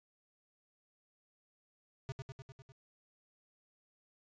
square tone with echo, 133.6 Hz, C3, 36 cents sharp, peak -38 dBFS, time 2.09-2.12 s, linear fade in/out 0 ms, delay 100 ms, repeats 6, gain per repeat -3 dB, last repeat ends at 2.72 s, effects resampled to 16000 Hz

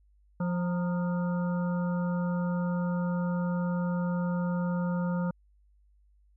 harmonic tone with a mistuned harmonic, 176.2 Hz, F3, 16 cents sharp, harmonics 1 / 3 / 5 / 7 / 8, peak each -27 / -37 / -41 / -44 / -45 dBFS, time 0.4-5.31 s, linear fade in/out 5 ms, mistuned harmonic 5, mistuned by +75 cents, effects added 50 Hz sine -60 dBFS peak until 6.36 s

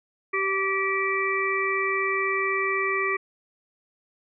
harmonic tone, 388 Hz, G4, 18 cents flat, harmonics 1 / 3 / 5 / 6, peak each -28 / -28 / -28 / -28 dBFS, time 0.33-3.17 s, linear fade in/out 10 ms, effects none

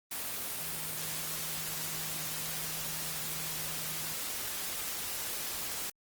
sine tone in noise, 158.6 Hz, D#3, 33 cents sharp, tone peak -48 dBFS, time 0.6-4.14 s, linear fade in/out 5 ms, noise white, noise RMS -37 dBFS, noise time 0.11-5.9 s, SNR -14 dB, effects Opus 24 kbps

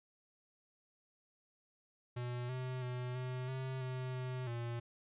square tone with pitch steps, 122.5 / 128.1 / 124.7 / 127.3 / 131.1 / 128.4 / 127.7 / 118.2 Hz, B2 / C3 / B2 / C3 / C3 / C3 / C3 / A#2, -14 / -36 / +17 / -47 / +4 / -32 / -42 / +24 cents, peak -39 dBFS, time 2.16-4.8 s, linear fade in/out 10 ms, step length 330 ms, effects resampled to 8000 Hz

